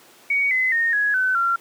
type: tone with pitch steps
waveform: sine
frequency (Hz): 2244 / 2034 / 1843.9 / 1671.4 / 1515.1 / 1373.4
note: C#7 / C7 / A#6 / G#6 / F#6 / F6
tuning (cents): +21 / -50 / -19 / +11 / +41 / -29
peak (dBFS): -17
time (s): 0.3-1.56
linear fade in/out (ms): 5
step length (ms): 210
effects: pink hiss -49 dBFS RMS until 1.6 s + high-pass 300 Hz 12 dB/octave